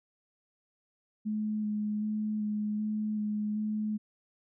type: tone with vibrato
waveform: sine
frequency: 212.1 Hz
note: G#3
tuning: 37 cents sharp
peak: -29 dBFS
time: 1.25-3.98 s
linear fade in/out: 20 ms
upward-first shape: square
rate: 1.3 Hz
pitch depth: 12 cents each way
effects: none